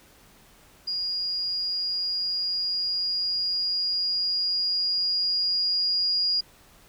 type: tone with level ramp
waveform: sine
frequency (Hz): 4858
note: D#8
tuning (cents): -42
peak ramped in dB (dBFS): -26 to -21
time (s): 0.87-6.41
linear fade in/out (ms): 10
effects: pink hiss -55 dBFS RMS until 6.88 s